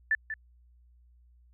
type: tone with echo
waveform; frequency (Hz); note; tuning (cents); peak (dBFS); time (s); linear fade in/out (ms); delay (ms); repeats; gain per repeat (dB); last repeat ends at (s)
sine; 1760; A6; 0; -22; 0.11-0.15; 2; 190; 1; -10; 0.34
effects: added 60 Hz sine -57 dBFS peak until 1.53 s